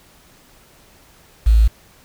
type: tone with quantisation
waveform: sine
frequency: 55 Hz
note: A1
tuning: in tune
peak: -8 dBFS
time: 1.46-1.68 s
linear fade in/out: 10 ms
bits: 6
effects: pink hiss -50 dBFS RMS until 2.04 s